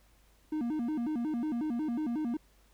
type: tone with vibrato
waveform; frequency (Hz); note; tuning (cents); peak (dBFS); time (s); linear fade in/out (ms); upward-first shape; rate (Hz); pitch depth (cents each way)
triangle; 270; C#4; -45; -28; 0.52-2.37; 5; square; 5.5; 230
effects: added 50 Hz sine -63 dBFS peak until 2.73 s + pink hiss -67 dBFS RMS until 2.73 s